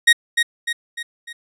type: tone with echo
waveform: 30% pulse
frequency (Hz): 1876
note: A#6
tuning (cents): +11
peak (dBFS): -5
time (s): 0.07-0.13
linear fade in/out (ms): 10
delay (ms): 300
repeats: 4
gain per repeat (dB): -6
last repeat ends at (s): 1.33
effects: low-pass 10000 Hz 12 dB/octave